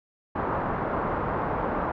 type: low-pass noise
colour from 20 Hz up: white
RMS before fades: -28 dBFS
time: 0.35-1.92 s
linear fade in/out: 10 ms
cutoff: 1200 Hz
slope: 24 dB/octave
effects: none